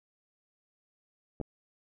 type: clicks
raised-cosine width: 2 ms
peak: -24 dBFS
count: 2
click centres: 1.401 / 1.413 s
effects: none